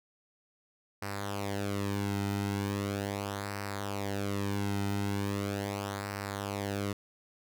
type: tone with flanger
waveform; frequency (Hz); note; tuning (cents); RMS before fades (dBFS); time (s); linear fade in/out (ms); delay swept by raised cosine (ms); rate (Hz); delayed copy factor
sawtooth; 100.3; G2; +40; -34; 1.02-6.93; 5; 0.29 to 1.79; 0.39; -0.65
effects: none